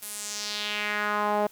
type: tone with band-pass filter sweep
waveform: sawtooth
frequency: 208.5 Hz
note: G#3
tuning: 7 cents sharp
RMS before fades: -29 dBFS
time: 0.02-1.47 s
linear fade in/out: 5 ms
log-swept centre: 12000 to 650 Hz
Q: 2.3
effects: white hiss -54 dBFS RMS until 1.51 s